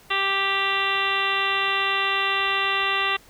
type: harmonic tone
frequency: 392 Hz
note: G4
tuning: in tune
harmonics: 1 / 2 / 3 / 4 / 5 / 6 / 7 / 8 / 9 / 10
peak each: -33 / -32 / -26 / -33 / -27 / -36 / -26 / -34 / -30 / -37 dBFS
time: 0.1-3.17 s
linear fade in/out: 10 ms
effects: pink hiss -52 dBFS RMS until 3.29 s